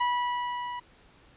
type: tone with level ramp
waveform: 40% pulse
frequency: 977 Hz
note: B5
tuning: 19 cents flat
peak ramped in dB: -22 to -33 dBFS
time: 0-0.8 s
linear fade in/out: 10 ms
effects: pink hiss -58 dBFS RMS until 1.36 s + resampled to 8000 Hz